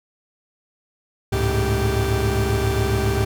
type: tone cluster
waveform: 40% pulse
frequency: 69.4 / 103.3 / 110.7 / 390.4 Hz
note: C#2 / G#2 / A2 / G4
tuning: +3 / -9 / +11 / -7 cents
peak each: -23 dBFS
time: 1.32-3.25 s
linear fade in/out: 10 ms
effects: none